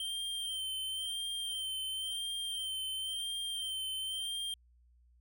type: tone with vibrato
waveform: square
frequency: 3136 Hz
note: G7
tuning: in tune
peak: -36 dBFS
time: 0-4.54 s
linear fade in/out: 2 ms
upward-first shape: sine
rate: 0.96 Hz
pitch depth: 33 cents each way
effects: added 60 Hz sine -62 dBFS peak until 5.2 s